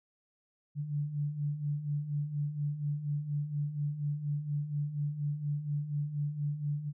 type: beating tone pair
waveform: sine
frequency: 143.4 / 147.6 Hz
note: D3 / D3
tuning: -41 / +9 cents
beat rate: 4.2 Hz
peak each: -38 / -32 dBFS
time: 0.75-6.93 s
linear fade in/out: 50 ms
effects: none